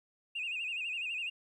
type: tone with vibrato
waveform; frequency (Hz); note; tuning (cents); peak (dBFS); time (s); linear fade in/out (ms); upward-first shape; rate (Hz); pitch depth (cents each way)
sine; 2634; E7; -2; -33; 0.35-1.3; 10; sine; 12; 120
effects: tanh soft clip ceiling -30 dBFS + 12-bit